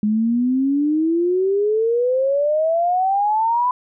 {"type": "exponential sweep", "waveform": "sine", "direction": "up", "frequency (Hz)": [207.7, 1007], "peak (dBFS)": -15, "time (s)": [0.03, 3.71], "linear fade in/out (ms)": 2, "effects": []}